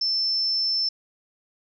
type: tone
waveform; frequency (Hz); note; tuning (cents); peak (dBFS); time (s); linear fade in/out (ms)
sine; 5310; E8; +12; -21; 0.01-0.89; 5
effects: none